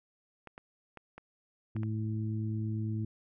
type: clicks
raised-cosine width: 0.5 ms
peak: -31 dBFS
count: 6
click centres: 0.473 / 0.579 / 0.973 / 1.18 / 1.765 / 1.833 s
type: harmonic tone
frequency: 108.9 Hz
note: A2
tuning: 17 cents flat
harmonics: 1 / 2 / 3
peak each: -32 / -38 / -42 dBFS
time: 1.75-3.05 s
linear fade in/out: 5 ms
effects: none